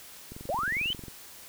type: click train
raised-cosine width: 3 ms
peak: -29 dBFS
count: 18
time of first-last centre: 0.32-1.082 s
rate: 22.3 Hz
type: linear sweep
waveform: sine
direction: up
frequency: 497.9 to 3136 Hz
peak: -27 dBFS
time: 0.49-0.93 s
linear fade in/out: 0 ms
effects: white hiss -48 dBFS RMS until 1.48 s